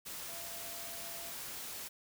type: tone in noise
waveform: sine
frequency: 678 Hz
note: E5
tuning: 49 cents sharp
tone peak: -52 dBFS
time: 0.27-1.32 s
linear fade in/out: 20 ms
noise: white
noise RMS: -44 dBFS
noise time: 0.05-1.89 s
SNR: -11 dB
effects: none